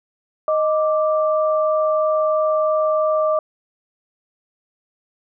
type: tone pair together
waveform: sine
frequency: 622.3 / 1174.7 Hz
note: D#5 / D6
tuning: 0 / 0 cents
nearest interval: major seventh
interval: 1100 cents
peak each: -16 / -22 dBFS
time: 0.48-3.39 s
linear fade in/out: 2 ms
effects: none